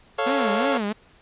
25% pulse chord, A augmented, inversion none, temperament equal, 440 / 554.4 / 698.5 Hz, A4 / C#5 / E#5, 0 / 0 / 0 cents, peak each -23 / -21 / -23 dBFS, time 0.18-0.78 s, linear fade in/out 10 ms
blue noise, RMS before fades -37 dBFS, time 0.26-0.68 s, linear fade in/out 5 ms
sawtooth tone with vibrato, 238.1 Hz, A#3, 37 cents sharp, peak -20 dBFS, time 0.26-0.93 s, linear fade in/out 10 ms, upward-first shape sine, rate 2.9 Hz, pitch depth 280 cents each way
effects pink hiss -55 dBFS RMS until 1.21 s + resampled to 8000 Hz

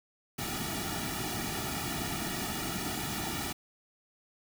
pink noise with comb filter, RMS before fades -35 dBFS, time 0.38-3.53 s, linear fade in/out 10 ms, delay 1.9 ms, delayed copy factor -0.9, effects none

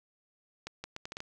accelerating click train, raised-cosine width 0.2 ms, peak -22 dBFS, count 7, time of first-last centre 0.67-1.204 s, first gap 170 ms, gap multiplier 0.73, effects none

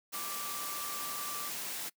sine tone in noise, 1171 Hz, D6, 5 cents flat, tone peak -42 dBFS, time 0.13-1.5 s, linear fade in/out 20 ms, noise white, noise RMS -39 dBFS, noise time 0.12-1.9 s, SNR -6 dB, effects noise-tail reverb RT60 0.1 s tail -23 dB re dry + high-pass 150 Hz 12 dB/octave

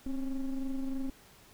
triangle ring-modulated tone, 138.59 Hz, C#3, in tune, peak -26 dBFS, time 0.06-1.1 s, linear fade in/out 5 ms, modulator 127 Hz, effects pink hiss -58 dBFS RMS until 1.53 s

